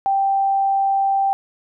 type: tone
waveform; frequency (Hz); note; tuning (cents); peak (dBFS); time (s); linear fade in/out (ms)
sine; 784; G5; 0; -15; 0.06-1.33; 0
effects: none